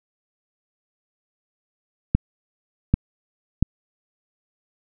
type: clicks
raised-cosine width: 5 ms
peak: -3 dBFS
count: 3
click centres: 2.15 / 2.94 / 3.626 s
effects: none